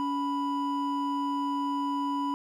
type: tone pair together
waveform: triangle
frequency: 282.9 / 987.8 Hz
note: C#4 / B5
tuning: +35 / 0 cents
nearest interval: octave + minor seventh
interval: 2165 cents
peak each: -28 dBFS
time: 0-2.34 s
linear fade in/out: 0 ms
effects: none